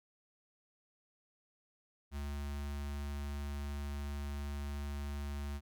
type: tone with notch filter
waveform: square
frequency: 71.4 Hz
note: D2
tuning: 48 cents flat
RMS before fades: -40 dBFS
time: 2.11-5.61 s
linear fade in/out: 50 ms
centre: 470 Hz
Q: 1.6
effects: none